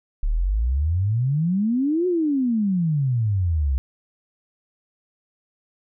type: exponential two-way sweep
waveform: sine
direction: up then down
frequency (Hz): 34.65 to 370 to 63.4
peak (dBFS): -18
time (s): 0.23-3.78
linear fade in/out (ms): 0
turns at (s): 2.07
effects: none